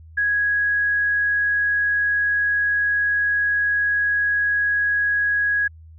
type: tone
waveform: sine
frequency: 1661.2 Hz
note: G#6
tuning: in tune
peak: -17 dBFS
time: 0.17-5.68 s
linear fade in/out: 10 ms
effects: added 80 Hz sine -41 dBFS peak until 5.98 s